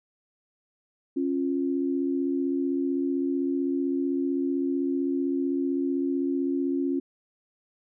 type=tone pair together; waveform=sine; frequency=274.1 / 349.8 Hz; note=C#4 / F4; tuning=-19 / +3 cents; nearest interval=major third; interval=422 cents; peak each=-25 / -29 dBFS; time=1.16-7 s; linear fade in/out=10 ms; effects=none